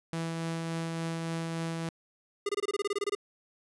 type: tone with tremolo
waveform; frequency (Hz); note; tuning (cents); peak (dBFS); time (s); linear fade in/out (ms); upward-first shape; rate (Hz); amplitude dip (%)
sawtooth; 164.81; E3; 0; -27; 0.13-1.89; 0; triangle; 3.5; 25
type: tone bursts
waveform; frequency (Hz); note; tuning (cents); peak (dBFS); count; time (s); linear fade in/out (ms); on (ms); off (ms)
square; 406.2; G#4; -38; -28; 13; 2.46-3.151; 5; 31; 24
effects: resampled to 24000 Hz